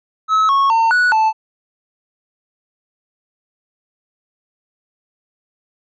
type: tone with pitch steps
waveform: triangle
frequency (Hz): 1291 / 1101 / 907 / 1472 / 878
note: E6 / C#6 / A#5 / F#6 / A5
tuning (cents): -37 / -12 / -48 / -9 / -4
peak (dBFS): -9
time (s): 0.28-1.33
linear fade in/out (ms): 50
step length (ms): 210
effects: resampled to 16000 Hz